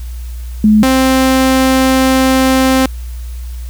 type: tone pair in turn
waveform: sine / sawtooth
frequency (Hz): 213.6 / 262.3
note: G#3 / C4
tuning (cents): +49 / +4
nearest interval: major third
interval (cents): 355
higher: second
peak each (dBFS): -4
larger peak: neither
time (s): 0.64-0.83 / 0.83-2.86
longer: second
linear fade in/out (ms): 2
effects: added 60 Hz sine -21 dBFS peak until 3.69 s + white hiss -41 dBFS RMS until 3.69 s